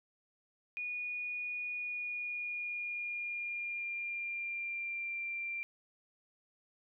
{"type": "tone with pitch glide", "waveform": "sine", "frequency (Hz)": [2455, 2367], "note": ["D#7", "D7"], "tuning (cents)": [-24, 13], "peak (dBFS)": -36, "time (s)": [0.77, 5.63], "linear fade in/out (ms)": 0, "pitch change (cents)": -63, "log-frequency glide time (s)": [1.74, 5.22], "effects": []}